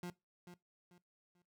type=tone with echo; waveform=30% pulse; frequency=176.9 Hz; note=F3; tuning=23 cents sharp; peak=-39 dBFS; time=0.03-0.1 s; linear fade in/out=2 ms; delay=440 ms; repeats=3; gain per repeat=-10 dB; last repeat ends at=1.42 s; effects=noise-tail reverb RT60 0.2 s tail -19 dB re dry